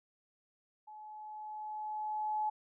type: tone with level ramp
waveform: sine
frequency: 854 Hz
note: G#5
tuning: 48 cents sharp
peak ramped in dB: -48 to -30 dBFS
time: 0.87-2.5 s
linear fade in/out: 10 ms
effects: none